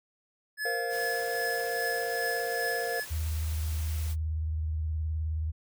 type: tone with tremolo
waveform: square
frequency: 1712 Hz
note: A6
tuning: 48 cents flat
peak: -30 dBFS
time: 0.57-3.06 s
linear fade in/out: 50 ms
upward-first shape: triangle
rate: 2.5 Hz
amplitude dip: 55%
type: chord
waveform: triangle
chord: Bb suspended second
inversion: none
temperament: equal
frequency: 466.2 / 523.3 / 698.5 Hz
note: Bb4 / C5 / F5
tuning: 0 / 0 / 0 cents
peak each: -32 / -35 / -33 dBFS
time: 0.65-3 s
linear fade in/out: 5 ms
type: noise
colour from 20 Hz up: white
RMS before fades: -44 dBFS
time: 0.89-4.16 s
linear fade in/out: 50 ms
type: tone with vibrato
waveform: sine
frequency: 78.5 Hz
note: D#2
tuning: 16 cents sharp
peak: -28 dBFS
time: 3.1-5.52 s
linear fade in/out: 20 ms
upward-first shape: sine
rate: 19 Hz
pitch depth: 70 cents each way
effects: none